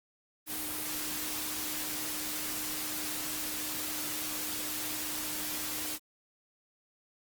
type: tone in noise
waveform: sine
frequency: 306 Hz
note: D#4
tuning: 29 cents flat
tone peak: -45 dBFS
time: 0.46-5.99 s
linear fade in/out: 50 ms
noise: white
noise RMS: -36 dBFS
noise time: 0.46-5.99 s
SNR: -12 dB
effects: Opus 32 kbps